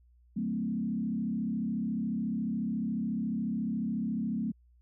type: tone with frequency modulation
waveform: sine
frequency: 220 Hz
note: A3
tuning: in tune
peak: -29 dBFS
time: 0.36-4.52 s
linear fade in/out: 10 ms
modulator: 34.1 Hz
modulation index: 1.2
effects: added 60 Hz sine -59 dBFS peak until 4.81 s